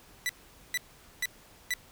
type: tone bursts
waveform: sawtooth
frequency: 1975.5 Hz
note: B6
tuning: in tune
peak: -24 dBFS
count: 4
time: 0.26-1.738 s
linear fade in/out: 0 ms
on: 32 ms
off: 450 ms
effects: pink hiss -56 dBFS RMS until 1.91 s